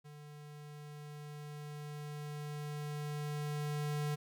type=tone with level ramp; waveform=square; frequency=148.2 Hz; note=D3; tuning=16 cents sharp; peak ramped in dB=-51 to -34 dBFS; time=0.04-4.16 s; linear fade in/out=20 ms; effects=none